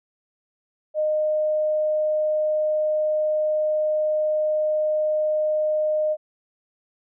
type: tone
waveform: sine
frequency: 614 Hz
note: D#5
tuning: 23 cents flat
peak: -19 dBFS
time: 0.94-6.17 s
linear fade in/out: 50 ms
effects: none